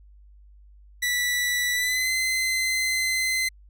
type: tone with pitch glide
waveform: sawtooth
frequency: 1963 to 2057 Hz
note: B6 to C7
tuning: -11 to -30 cents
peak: -19 dBFS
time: 1.02-3.49 s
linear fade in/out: 10 ms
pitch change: +81 cents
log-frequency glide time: 1.73-2.11 s
effects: added 50 Hz sine -48 dBFS peak until 3.69 s